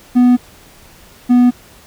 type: tone pair in turn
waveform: triangle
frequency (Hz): 246.9 / 245.8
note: B3 / B3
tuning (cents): 0 / -8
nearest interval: unison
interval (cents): 8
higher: first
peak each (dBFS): -4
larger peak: neither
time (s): 0.15-0.37 / 1.29-1.51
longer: neither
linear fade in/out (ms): 20
effects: pink hiss -43 dBFS RMS until 1.86 s